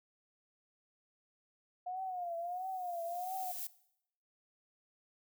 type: tone with vibrato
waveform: sine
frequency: 716 Hz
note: F5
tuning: 43 cents sharp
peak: -37 dBFS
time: 1.86-3.52 s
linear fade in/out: 10 ms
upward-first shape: triangle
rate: 1.5 Hz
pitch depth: 120 cents each way
type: noise with exponential growth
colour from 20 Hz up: violet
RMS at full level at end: -40 dBFS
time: 1.96-3.67 s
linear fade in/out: 5 ms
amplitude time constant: 370 ms
effects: noise-tail reverb RT60 0.7 s tail -18 dB re dry